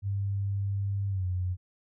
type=tone with pitch glide; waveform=sine; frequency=99.3 to 91.06 Hz; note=G2 to F#2; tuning=+23 to -27 cents; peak=-27 dBFS; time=0.02-1.57 s; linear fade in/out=50 ms; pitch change=-150 cents; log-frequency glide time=1.09-1.26 s; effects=none